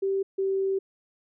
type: tone pair in turn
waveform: sine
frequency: 389.3 / 386.8 Hz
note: G4 / G4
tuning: -12 / -23 cents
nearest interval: unison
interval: 11 cents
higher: first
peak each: -23 dBFS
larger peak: neither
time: 0.02-0.23 / 0.38-0.79 s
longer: second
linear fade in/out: 10 ms
effects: none